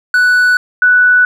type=tone pair in turn; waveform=triangle / sine; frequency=1483 / 1483 Hz; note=F#6 / F#6; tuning=+4 / +4 cents; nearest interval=unison; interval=0 cents; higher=neither; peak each=-5 dBFS; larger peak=neither; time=0.14-0.57 / 0.82-1.25 s; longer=neither; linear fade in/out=2 ms; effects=none